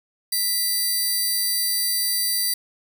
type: tone pair together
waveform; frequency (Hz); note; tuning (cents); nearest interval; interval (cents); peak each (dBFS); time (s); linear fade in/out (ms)
10% pulse; 1975.5 / 4699; B6 / D8; 0 / 0; octave + minor third; 1500; -22 / -14; 0.32-2.54; 5
effects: none